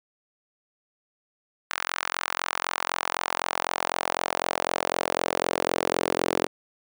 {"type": "tone with high-pass filter sweep", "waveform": "sawtooth", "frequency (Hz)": 43.96, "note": "F1", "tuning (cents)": 12, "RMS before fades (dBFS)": -28, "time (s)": [1.7, 6.47], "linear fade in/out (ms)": 10, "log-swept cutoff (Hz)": [1400, 390], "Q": 1.6, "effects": []}